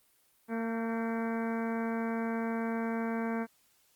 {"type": "harmonic tone with a mistuned harmonic", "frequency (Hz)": 228, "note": "A#3", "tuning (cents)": -38, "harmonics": [1, 2, 3, 4, 5, 6, 7, 8, 9, 10], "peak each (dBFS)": [-32, -38, -41, -43, -46, -49, -44, -51, -51, -51], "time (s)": [0.48, 3.47], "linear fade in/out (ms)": 50, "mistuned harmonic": 7, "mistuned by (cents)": -33, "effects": ["white hiss -68 dBFS RMS until 3.95 s", "Opus 32 kbps"]}